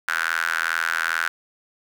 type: tone with high-pass filter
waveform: sawtooth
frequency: 82.41 Hz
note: E2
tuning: in tune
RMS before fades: -24 dBFS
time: 0.08-1.28 s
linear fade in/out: 0 ms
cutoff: 1500 Hz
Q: 7.5
effects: none